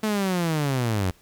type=linear sweep; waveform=sawtooth; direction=down; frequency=219.4 to 87.31 Hz; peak=-18 dBFS; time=0.03-1.11 s; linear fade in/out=5 ms; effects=pink hiss -57 dBFS RMS until 1.21 s